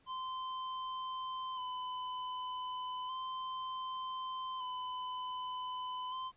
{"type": "tone with vibrato", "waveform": "square", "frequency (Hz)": 1021, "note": "C6", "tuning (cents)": -43, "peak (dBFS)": -39, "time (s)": [0.06, 6.32], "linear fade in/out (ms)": 50, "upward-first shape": "square", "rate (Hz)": 0.33, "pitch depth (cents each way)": 22, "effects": ["pink hiss -70 dBFS RMS until 6.36 s", "resampled to 8000 Hz"]}